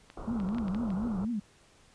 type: clicks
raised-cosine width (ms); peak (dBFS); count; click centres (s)
0.3; -31 / -31 / -34 / -32 / -27 / -30 / -27 / -32; 8; 0.101 / 0.401 / 0.489 / 0.547 / 0.584 / 0.682 / 0.747 / 0.904
type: low-pass noise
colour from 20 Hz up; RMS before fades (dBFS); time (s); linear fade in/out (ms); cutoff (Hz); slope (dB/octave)
pink; -41; 0.17-1.25; 2; 1400; 96
type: tone with vibrato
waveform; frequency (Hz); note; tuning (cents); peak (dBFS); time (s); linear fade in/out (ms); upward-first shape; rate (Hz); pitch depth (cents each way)
sine; 210; G#3; +19; -29; 0.27-1.4; 10; triangle; 4.1; 280
effects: pink hiss -61 dBFS RMS until 1.94 s + resampled to 22050 Hz